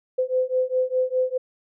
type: beating tone pair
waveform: sine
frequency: 509 / 513.9 Hz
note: C5 / C5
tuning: -48 / -31 cents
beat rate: 4.9 Hz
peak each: -23 dBFS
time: 0.18-1.38 s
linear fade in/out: 10 ms
effects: none